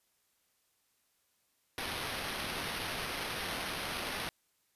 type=noise with sample-and-hold; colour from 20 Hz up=violet; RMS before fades=-38 dBFS; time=1.78-4.29 s; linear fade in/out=0 ms; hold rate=7350 Hz; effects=white hiss -75 dBFS RMS until 4.75 s + resampled to 32000 Hz